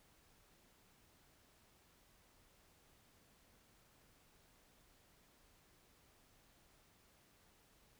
silence, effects pink hiss -70 dBFS RMS until 7.99 s

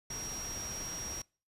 sine tone in noise, 5650 Hz, F8, 19 cents sharp, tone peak -39 dBFS, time 0.1-1.22 s, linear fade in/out 5 ms, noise pink, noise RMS -44 dBFS, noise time 0.1-1.22 s, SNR +2 dB, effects noise-tail reverb RT60 0.4 s tail -26 dB re dry + resampled to 32000 Hz

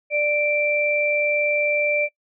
sine tone pair together, 590.8 / 2349 Hz, D5 / D7, +10 / 0 cents, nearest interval 2 octaves, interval 2390 cents, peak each -21 dBFS, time 0.1-2.09 s, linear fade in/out 50 ms, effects noise-tail reverb RT60 0.1 s tail -23 dB re dry

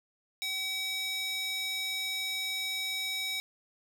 square tone with high-pass filter, 761 Hz, F#5, 48 cents sharp, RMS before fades -34 dBFS, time 0.42-3.4 s, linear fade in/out 0 ms, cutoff 3000 Hz, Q 7.1, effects none

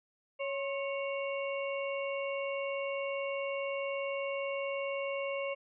harmonic tone with a mistuned harmonic, 554.4 Hz, C#5, in tune, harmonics 1 / 2 / 4 / 5, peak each -34 / -43 / -42 / -43 dBFS, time 0.39-5.55 s, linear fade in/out 20 ms, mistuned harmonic 2, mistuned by -53 cents, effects none

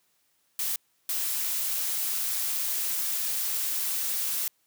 blue noise bursts at uneven times, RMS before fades -29 dBFS, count 2, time 0.59-0.76 / 1.09-4.48 s, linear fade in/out 2 ms, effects white hiss -70 dBFS RMS until 4.66 s + high-pass 80 Hz 12 dB/octave

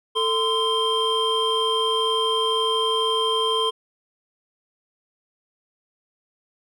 triangle tone cluster, 444.7 / 1033 / 3171 Hz, A4 / C6 / G7, +18 / -22 / +19 cents, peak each -22 dBFS, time 0.15-3.71 s, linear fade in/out 20 ms, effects none

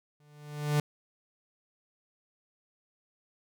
45% pulse tone with exponential growth, 148.1 Hz, D3, 15 cents sharp, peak -22 dBFS, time 0.2-0.8 s, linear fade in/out 2 ms, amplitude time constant 130 ms, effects none

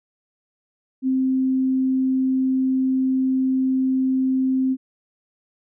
sine tone, 261.6 Hz, C4, in tune, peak -17 dBFS, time 1.02-4.77 s, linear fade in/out 50 ms, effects none

